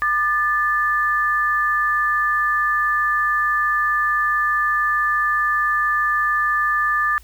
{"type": "tone pair together", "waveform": "sine", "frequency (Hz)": [1201, 1747.7], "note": ["D6", "A6"], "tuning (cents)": [38, -12], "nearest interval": "tritone", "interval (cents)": 650, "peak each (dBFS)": -19, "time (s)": [0.02, 7.18], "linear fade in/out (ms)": 0, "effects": ["added 57 Hz sine -43 dBFS peak until 7.23 s", "white hiss -52 dBFS RMS until 7.23 s"]}